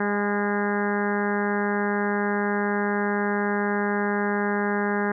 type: harmonic tone with a mistuned harmonic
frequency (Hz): 204.1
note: G#3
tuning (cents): -30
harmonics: 1 / 2 / 3 / 4 / 5 / 6 / 7 / 8 / 9 / 10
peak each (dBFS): -26 / -27 / -35 / -31 / -35 / -36 / -35 / -31 / -36 / -42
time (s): 0-5.12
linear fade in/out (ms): 5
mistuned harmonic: 4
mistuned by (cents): +20
effects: none